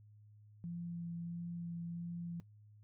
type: tone with vibrato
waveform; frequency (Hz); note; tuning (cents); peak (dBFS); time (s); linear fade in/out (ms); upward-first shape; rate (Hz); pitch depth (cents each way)
sine; 170.7; F3; -39; -40; 0.64-2.4; 0; sine; 1.5; 11
effects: noise-tail reverb RT60 0.1 s tail -17 dB re dry + added 105 Hz sine -58 dBFS peak until 2.83 s